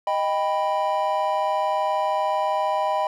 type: chord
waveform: triangle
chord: Eb augmented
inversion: none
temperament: equal with one note detuned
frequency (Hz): 622.3 / 789.4 / 987.8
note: Eb5 / G5 / B5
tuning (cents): 0 / +12 / 0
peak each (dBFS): -23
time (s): 0.07-3.07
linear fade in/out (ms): 2
effects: none